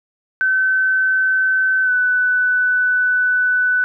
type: tone with pitch glide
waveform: sine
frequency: 1529 to 1494.9 Hz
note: G6 to F#6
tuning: -44 to +17 cents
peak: -13 dBFS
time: 0.41-3.84 s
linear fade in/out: 0 ms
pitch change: -39 cents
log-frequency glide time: 1.83-1.92 s
effects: none